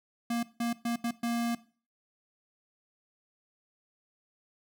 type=tone bursts at uneven times; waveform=square; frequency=234.8 Hz; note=A#3; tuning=13 cents sharp; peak=-29 dBFS; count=5; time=0.3-0.43 / 0.6-0.73 / 0.85-0.96 / 1.04-1.11 / 1.23-1.55 s; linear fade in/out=5 ms; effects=noise-tail reverb RT60 0.4 s tail -18 dB re dry

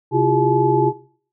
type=tone cluster; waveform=sine; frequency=133 / 334.3 / 356.4 / 406.8 / 860 Hz; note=C3 / E4 / F4 / G#4 / A5; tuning=+29 / +24 / +35 / -36 / -40 cents; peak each=-20 dBFS; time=0.11-0.93 s; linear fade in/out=50 ms; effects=noise-tail reverb RT60 0.5 s tail -19 dB re dry

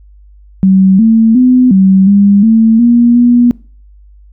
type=tone with pitch steps; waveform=sine; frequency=190.5 / 224.2 / 252.4 / 191.2 / 201 / 223.8 / 237.9 / 241.6 Hz; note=G3 / A3 / B3 / G3 / G3 / A3 / A#3 / B3; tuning=-49 / +33 / +38 / -43 / +44 / +30 / +35 / -38 cents; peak=-3 dBFS; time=0.63-3.51 s; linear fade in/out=0 ms; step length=360 ms; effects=noise-tail reverb RT60 0.4 s tail -23 dB re dry + added 50 Hz sine -36 dBFS peak until 4.32 s

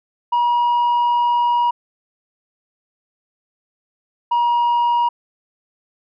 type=tone pair in turn; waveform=sine; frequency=959 / 953.5 Hz; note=A#5 / A#5; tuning=+49 / +39 cents; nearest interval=unison; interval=10 cents; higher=first; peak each=-11 dBFS; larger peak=neither; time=0.32-1.71 / 4.31-5.09 s; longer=first; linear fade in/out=10 ms; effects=tanh soft clip ceiling -13 dBFS

